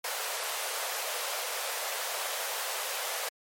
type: high-pass noise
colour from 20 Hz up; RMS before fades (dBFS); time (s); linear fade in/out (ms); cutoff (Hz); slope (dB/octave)
pink; -34; 0.04-3.29; 5; 480; 48
effects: MP3 64 kbps